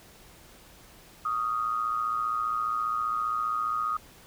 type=tone with amplitude modulation; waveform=sine; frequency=1244.5 Hz; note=D#6; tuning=in tune; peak=-23 dBFS; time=1.25-3.97 s; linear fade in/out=5 ms; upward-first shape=sine; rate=115 Hz; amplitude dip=65%; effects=pink hiss -53 dBFS RMS until 4.26 s